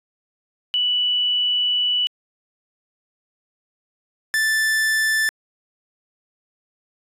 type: tone pair in turn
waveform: sine / 45% pulse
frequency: 2960 / 1760 Hz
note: F#7 / A6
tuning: 0 / 0 cents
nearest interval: major sixth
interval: 900 cents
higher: first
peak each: -17 / -17 dBFS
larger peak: neither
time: 0.74-2.07 / 4.34-5.29 s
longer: first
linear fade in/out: 0 ms
effects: resampled to 32000 Hz